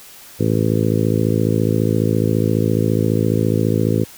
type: harmonic tone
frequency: 54.6 Hz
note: A1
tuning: 13 cents flat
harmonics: 2 / 3 / 4 / 5 / 6 / 7 / 8 / 9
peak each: -19 / -21 / -22 / -23 / -24 / -24 / -25 / -26 dBFS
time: 0.39-4.05 s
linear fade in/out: 20 ms
effects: white hiss -41 dBFS RMS until 4.17 s